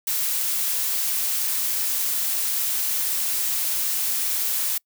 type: noise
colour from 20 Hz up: blue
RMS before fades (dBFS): -24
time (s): 0.07-4.78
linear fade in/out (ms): 5
effects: noise-tail reverb RT60 0.1 s tail -26 dB re dry